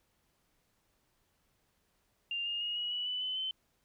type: tone with pitch steps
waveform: sine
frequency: 2794 / 2831 / 2869 / 2908 / 2946 / 2986 / 3026 / 3066 Hz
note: F7 / F7 / F7 / F#7 / F#7 / F#7 / F#7 / G7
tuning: 0 / +23 / +46 / -31 / -8 / +15 / +38 / -39 cents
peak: -33 dBFS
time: 2.31-3.51 s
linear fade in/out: 2 ms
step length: 150 ms
effects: pink hiss -75 dBFS RMS until 3.84 s